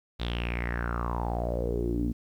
sawtooth tone with low-pass filter sweep, 59 Hz, A#1, 22 cents sharp, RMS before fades -30 dBFS, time 0.19-2.13 s, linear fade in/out 20 ms, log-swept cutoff 3800 to 250 Hz, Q 6.7, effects 10-bit

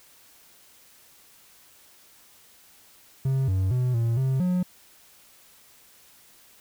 triangle tone with pitch steps, 133.7 / 94.4 / 125.7 / 115.7 / 132.3 / 180.8 Hz, C3 / F#2 / B2 / A#2 / C3 / F#3, +38 / +35 / +31 / -13 / +20 / -40 cents, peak -19 dBFS, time 3.25-4.63 s, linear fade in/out 5 ms, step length 230 ms, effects white hiss -55 dBFS RMS until 6.6 s

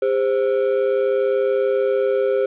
triangle ring-modulated tone, 463.6 Hz, A#4, 10 cents flat, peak -11 dBFS, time 0.02-2.46 s, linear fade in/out 5 ms, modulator 60.2 Hz, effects resampled to 8000 Hz + 8-bit

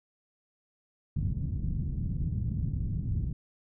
white low-pass noise, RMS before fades -31 dBFS, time 1.16-3.33 s, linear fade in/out 5 ms, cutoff 160 Hz, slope 24 dB/octave, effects none

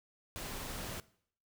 pink noise, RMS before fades -42 dBFS, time 0.36-1 s, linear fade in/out 0 ms, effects noise-tail reverb RT60 0.6 s tail -20 dB re dry

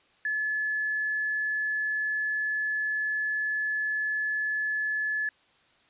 sine tone, 1719 Hz, A6, 41 cents flat, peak -26 dBFS, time 0.25-5.29 s, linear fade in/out 2 ms, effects white hiss -63 dBFS RMS until 5.89 s + resampled to 8000 Hz

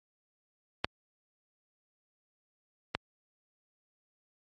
clicks, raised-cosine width 0.3 ms, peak -10 / -12 dBFS, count 2, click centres 0.845 / 2.95 s, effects high-pass 60 Hz 12 dB/octave + MP3 48 kbps

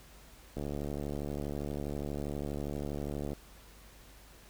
click train, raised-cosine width 2 ms, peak -24 dBFS, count 201, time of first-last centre 0.57-3.332 s, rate 72.4 Hz, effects added 50 Hz sine -56 dBFS peak until 4.49 s + pink hiss -57 dBFS RMS until 4.49 s

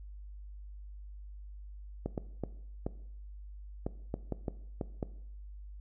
clicks, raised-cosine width 2 ms, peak -20 dBFS, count 10, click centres 2.06 / 2.178 / 2.437 / 2.865 / 3.865 / 4.141 / 4.323 / 4.482 / 4.812 / 5.028 s, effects noise-tail reverb RT60 0.7 s tail -17 dB re dry + added 50 Hz sine -44 dBFS peak until 5.8 s

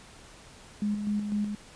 sine tone with tremolo, 207.7 Hz, G#3, in tune, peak -25 dBFS, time 0.82-1.55 s, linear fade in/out 2 ms, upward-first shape square, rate 4 Hz, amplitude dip 45%, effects pink hiss -51 dBFS RMS until 1.75 s + resampled to 22050 Hz

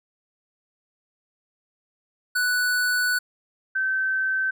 square / sine tone pair in turn, 1483 / 1542.4 Hz, F#6 / G6, +4 / -28 cents, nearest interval minor second, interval 68 cents, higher second, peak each -21 dBFS, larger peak neither, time 2.35-3.19 / 3.75-4.51 s, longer first, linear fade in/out 10 ms, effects none

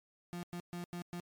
35% pulse tone bursts at uneven times, 174.8 Hz, F3, 2 cents sharp, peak -38 dBFS, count 5, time 0.33-0.43 / 0.53-0.6 / 0.73-0.84 / 0.93-1.02 / 1.13-1.2 s, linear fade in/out 0 ms, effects MP3 96 kbps

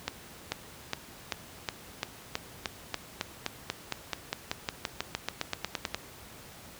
accelerating click train, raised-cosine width 0.2 ms, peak -12 dBFS, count 27, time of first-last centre 0.08-5.946 s, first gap 440 ms, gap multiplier 0.94, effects pink hiss -49 dBFS RMS until 6.79 s + high-pass 60 Hz 12 dB/octave

